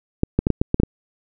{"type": "clicks", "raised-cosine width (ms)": 3, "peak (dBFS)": -3, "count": 8, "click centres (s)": [0.234, 0.39, 0.469, 0.503, 0.615, 0.744, 0.8, 0.834], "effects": []}